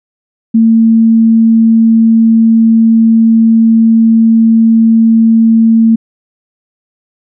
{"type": "tone", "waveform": "sine", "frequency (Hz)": 225.7, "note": "A3", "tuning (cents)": 44, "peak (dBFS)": -3, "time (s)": [0.54, 5.96], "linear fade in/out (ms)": 10, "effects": []}